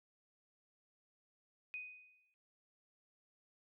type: tone with exponential decay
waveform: sine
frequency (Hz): 2495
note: D#7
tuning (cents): +4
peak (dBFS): -40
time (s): 1.74-2.34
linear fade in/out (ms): 0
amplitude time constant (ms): 130
effects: none